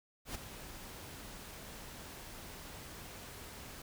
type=noise with ADSR envelope; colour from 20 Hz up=pink; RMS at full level=-40 dBFS; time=0.25-3.82 s; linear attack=100 ms; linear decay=8 ms; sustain=-9 dB; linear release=4 ms; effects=none